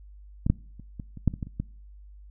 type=clicks; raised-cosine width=5 ms; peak=-13 / -7 / -30 / -23 / -27 / -8 / -22 / -19 / -29 / -16 dBFS; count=10; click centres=0.465 / 0.5 / 0.797 / 0.998 / 1.173 / 1.277 / 1.339 / 1.428 / 1.47 / 1.6 s; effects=noise-tail reverb RT60 0.5 s tail -23 dB re dry + added 50 Hz sine -45 dBFS peak until 2.3 s